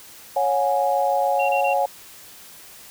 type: chord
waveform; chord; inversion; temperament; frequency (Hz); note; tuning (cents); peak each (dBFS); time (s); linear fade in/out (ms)
sine; C# suspended fourth; none; equal with one note detuned; 554.4 / 723.9 / 830.6; C#5 / F#5 / G#5; 0 / -38 / 0; -22; 0.36-1.86; 5
type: tone bursts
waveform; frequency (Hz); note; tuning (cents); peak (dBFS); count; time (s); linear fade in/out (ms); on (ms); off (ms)
sine; 2746; F7; -30; -26; 3; 1.39-1.738; 10; 100; 24
effects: white hiss -44 dBFS RMS until 2.9 s